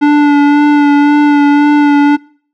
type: tone with vibrato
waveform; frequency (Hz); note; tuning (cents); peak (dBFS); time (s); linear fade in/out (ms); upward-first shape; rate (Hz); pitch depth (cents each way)
square; 291; D4; -16; -5; 0.01-2.17; 20; sine; 1.9; 20
effects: noise-tail reverb RT60 0.5 s tail -24 dB re dry + low-pass 2000 Hz 12 dB/octave